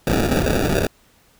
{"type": "noise with sample-and-hold", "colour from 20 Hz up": "white", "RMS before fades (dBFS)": -19, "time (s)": [0.07, 0.87], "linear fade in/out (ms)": 0, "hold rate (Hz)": 1050, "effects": ["pink hiss -56 dBFS RMS until 1.39 s"]}